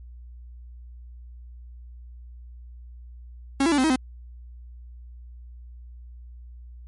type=tone with pitch steps; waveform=45% pulse; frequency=273.4 / 335.1 / 289.6 / 258.9 / 317.8 / 257.6 Hz; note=C#4 / E4 / D4 / C4 / D#4 / C4; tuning=-24 / +29 / -24 / -18 / +37 / -27 cents; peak=-18 dBFS; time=3.6-3.96 s; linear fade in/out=5 ms; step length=60 ms; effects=added 60 Hz sine -40 dBFS peak until 6.87 s + MP3 48 kbps